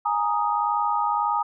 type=chord; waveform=sine; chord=Ab suspended second; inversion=none; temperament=equal; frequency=830.6 / 932.3 / 1244.5 Hz; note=Ab5 / Bb5 / Eb6; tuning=0 / 0 / 0 cents; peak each=-25 dBFS; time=0.05-1.43 s; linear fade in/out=10 ms; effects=none